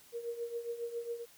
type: tone with tremolo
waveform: sine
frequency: 470 Hz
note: A#4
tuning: 14 cents sharp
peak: -33 dBFS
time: 0.12-1.26 s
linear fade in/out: 50 ms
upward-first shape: triangle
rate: 7.3 Hz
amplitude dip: 80%
effects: white hiss -60 dBFS RMS until 1.37 s